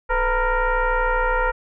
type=tone with frequency modulation; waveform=sine; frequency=443.7 Hz; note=A4; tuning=14 cents sharp; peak=-17 dBFS; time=0.09-1.52 s; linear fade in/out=20 ms; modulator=474 Hz; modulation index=2.7; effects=none